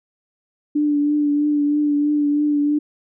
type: tone with vibrato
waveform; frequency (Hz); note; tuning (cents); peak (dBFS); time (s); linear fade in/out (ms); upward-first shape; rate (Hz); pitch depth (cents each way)
sine; 293.7; D4; 0; -15; 0.75-2.79; 10; triangle; 3.1; 28
effects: none